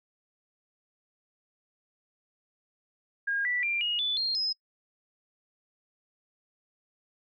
sine tone with pitch steps, 1624 / 1965 / 2378 / 2877 / 3481 / 4212 / 5097 Hz, G#6 / B6 / D7 / F#7 / A7 / C8 / D#8, -39 / -9 / +21 / -49 / -19 / +11 / +41 cents, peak -26 dBFS, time 3.27-4.53 s, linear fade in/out 10 ms, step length 180 ms, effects noise-tail reverb RT60 0.1 s tail -26 dB re dry

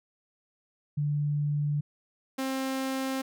sine / sawtooth tone pair in turn, 146.83 / 265.4 Hz, D3 / C4, 0 / +25 cents, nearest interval minor seventh, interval 1025 cents, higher second, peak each -25 dBFS, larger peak neither, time 0.97-1.81 / 2.38-3.22 s, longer neither, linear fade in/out 10 ms, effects none

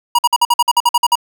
square tone bursts, 958 Hz, A#5, 47 cents sharp, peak -9 dBFS, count 12, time 0.15-1.155 s, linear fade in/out 5 ms, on 37 ms, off 51 ms, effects none

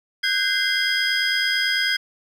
triangle tone cluster, 1517 / 1606 / 2068 / 3250 / 4982 Hz, F#6 / G6 / C7 / G#7 / D#8, +43 / +41 / -21 / -38 / +1 cents, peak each -24 dBFS, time 0.23-1.97 s, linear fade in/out 10 ms, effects none

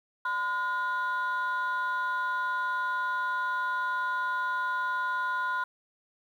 sine tone pair together, 1015 / 1435.4 Hz, B5 / F6, +47 / +47 cents, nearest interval tritone, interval 600 cents, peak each -28 dBFS, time 0.25-5.64 s, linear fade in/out 5 ms, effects tanh soft clip ceiling -24 dBFS + 10-bit

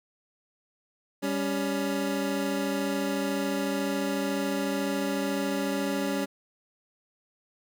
25% pulse tone pair together, 197.99 / 280 Hz, G3 / C#4, +18 / +18 cents, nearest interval tritone, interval 600 cents, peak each -27 / -25 dBFS, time 1.22-6.26 s, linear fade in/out 20 ms, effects none

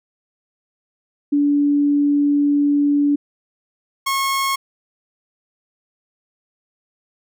sine / sawtooth tone pair in turn, 288.4 / 1088.9 Hz, D4 / C#6, -31 / -31 cents, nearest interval octave + major seventh, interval 2300 cents, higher second, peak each -13 / -14 dBFS, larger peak first, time 1.32-3.16 / 4.06-4.56 s, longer first, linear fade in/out 10 ms, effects none

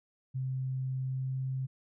sine tone with pitch glide, 130.8 to 131.63 Hz, C3 to C3, 0 to +11 cents, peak -31 dBFS, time 0.34-1.67 s, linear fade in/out 20 ms, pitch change +11 cents, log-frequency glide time 1.01-1.39 s, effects none

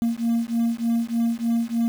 sine beating tone pair, 230.4 / 233.7 Hz, A#3 / A#3, -20 / +5 cents, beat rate 3.3 Hz, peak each -21 dBFS, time 0.02-1.88 s, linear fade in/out 0 ms, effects tanh soft clip ceiling -17 dBFS + 7-bit

